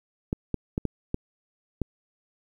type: clicks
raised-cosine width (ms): 3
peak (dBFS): -13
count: 6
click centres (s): 0.329 / 0.543 / 0.779 / 0.853 / 1.144 / 1.817
effects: 9-bit